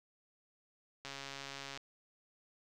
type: click train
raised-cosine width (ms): 0.2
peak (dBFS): -27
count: 101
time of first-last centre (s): 1.05-1.775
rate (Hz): 138
effects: 11-bit